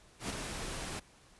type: noise with ADSR envelope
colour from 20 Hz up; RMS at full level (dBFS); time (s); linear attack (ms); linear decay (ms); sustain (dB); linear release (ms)
pink; -35; 0.19-1; 110; 5; -5; 14
effects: pink hiss -61 dBFS RMS until 1.39 s + resampled to 24000 Hz